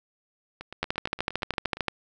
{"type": "two click trains", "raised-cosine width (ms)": 0.3, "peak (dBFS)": [-22, -9], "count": [11, 15], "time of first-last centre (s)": [[0.61, 1.77], [0.83, 1.883]], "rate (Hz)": [8.62, 13.3], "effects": []}